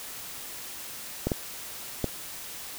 clicks, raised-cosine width 2 ms, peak -12 dBFS, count 3, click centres 1.27 / 1.318 / 2.043 s, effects white hiss -40 dBFS RMS until 2.78 s

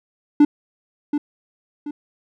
triangle tone with echo, 293.7 Hz, D4, in tune, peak -6 dBFS, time 0.4-0.45 s, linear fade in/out 5 ms, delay 730 ms, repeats 2, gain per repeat -9 dB, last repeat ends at 1.91 s, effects none

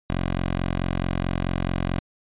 10% pulse tone, 44.61 Hz, F1, 38 cents sharp, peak -15 dBFS, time 0.1-1.99 s, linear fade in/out 0 ms, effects resampled to 8000 Hz

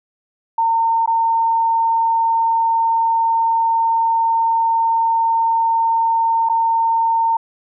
sine tone with dropouts, 911 Hz, A#5, 40 cents flat, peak -13 dBFS, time 0.58-7.37 s, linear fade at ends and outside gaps 5 ms, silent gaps 1.061-1.075 / 6.489-6.496 s, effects none

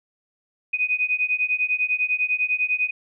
sine beating tone pair, 2489 / 2499 Hz, D#7 / D#7, 0 / +7 cents, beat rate 10 Hz, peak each -23 dBFS, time 0.73-2.91 s, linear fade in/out 10 ms, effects none

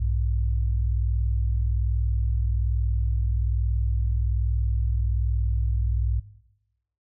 sine tone pair together, 60.41 / 101.6 Hz, B1 / G#2, -38 / -38 cents, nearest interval major sixth, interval 900 cents, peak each -22 / -27 dBFS, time 0-6.2 s, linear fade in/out 10 ms, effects noise-tail reverb RT60 0.9 s tail -18 dB re dry

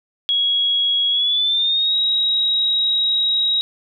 sine tone with pitch glide, 3322 to 3816 Hz, G#7 to A#7, 0 to +40 cents, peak -15 dBFS, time 0.29-3.61 s, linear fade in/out 0 ms, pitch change +240 cents, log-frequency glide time 1.1-1.96 s, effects none

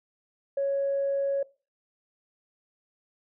sine tone, 554.4 Hz, C#5, in tune, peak -23 dBFS, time 0.57-1.43 s, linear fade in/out 5 ms, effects noise-tail reverb RT60 0.3 s tail -19 dB re dry + tanh soft clip ceiling -20 dBFS

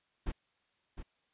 brown noise with echo, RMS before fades -34 dBFS, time 0.26-0.32 s, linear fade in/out 10 ms, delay 710 ms, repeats 1, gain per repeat -9 dB, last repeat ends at 1.03 s, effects white hiss -75 dBFS RMS until 1.33 s + resampled to 8000 Hz

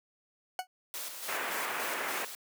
40% pulse tone with exponential decay, 740 Hz, F#5, in tune, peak -27 dBFS, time 0.59-0.67 s, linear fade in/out 1 ms, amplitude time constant 16 ms
white noise with tremolo, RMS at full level -39 dBFS, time 0.94-2.35 s, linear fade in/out 0 ms, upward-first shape square, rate 3.5 Hz, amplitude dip 40%
white low-pass noise, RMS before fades -35 dBFS, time 1.28-2.25 s, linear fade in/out 5 ms, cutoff 2300 Hz, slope 24 dB/octave
effects high-pass 400 Hz 12 dB/octave

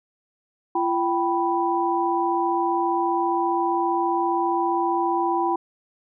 sine tone cluster, 341.7 / 779 / 986 Hz, F4 / G5 / B5, -38 / -11 / -3 cents, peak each -24 dBFS, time 0.75-5.56 s, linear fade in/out 5 ms, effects none

